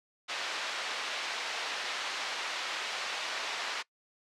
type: band-pass noise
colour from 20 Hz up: white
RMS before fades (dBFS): -36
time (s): 0.28-3.83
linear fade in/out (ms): 20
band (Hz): 610 to 3700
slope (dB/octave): 12
effects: noise-tail reverb RT60 0.1 s tail -22 dB re dry + low-pass 7000 Hz 12 dB/octave